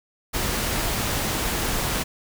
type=noise; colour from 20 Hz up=pink; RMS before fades=-25 dBFS; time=0.33-2.04 s; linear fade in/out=20 ms; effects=none